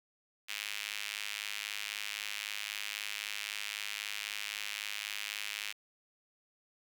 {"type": "tone with high-pass filter", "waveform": "sawtooth", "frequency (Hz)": 103.83, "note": "G#2", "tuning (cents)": 0, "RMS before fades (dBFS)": -40, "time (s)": [0.48, 5.73], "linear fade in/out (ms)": 20, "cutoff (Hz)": 2500, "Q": 2.1, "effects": []}